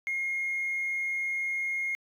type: tone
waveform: triangle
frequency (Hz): 2143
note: C7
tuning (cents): +41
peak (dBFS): -25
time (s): 0.07-1.95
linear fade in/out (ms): 0
effects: tanh soft clip ceiling -25 dBFS